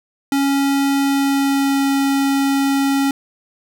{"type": "tone with pitch glide", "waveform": "square", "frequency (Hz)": [277.2, 275.4], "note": ["C#4", "C#4"], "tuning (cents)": [0, -11], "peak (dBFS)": -15, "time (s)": [0.32, 3.11], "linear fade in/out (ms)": 2, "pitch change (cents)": -11, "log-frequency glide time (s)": [1.02, 1.89], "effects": []}